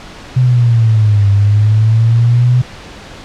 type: exponential two-way sweep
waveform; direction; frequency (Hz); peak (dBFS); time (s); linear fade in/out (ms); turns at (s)
sine; down then up; 128.7 to 99.7 to 125.9; -6; 0.36-2.62; 10; 1.3
effects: pink hiss -32 dBFS RMS until 3.24 s + low-pass 5000 Hz 12 dB/octave